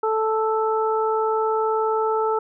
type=harmonic tone; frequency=439.2 Hz; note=A4; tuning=3 cents flat; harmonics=1 / 2 / 3; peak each=-21 / -24 / -26 dBFS; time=0.03-2.39 s; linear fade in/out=5 ms; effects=none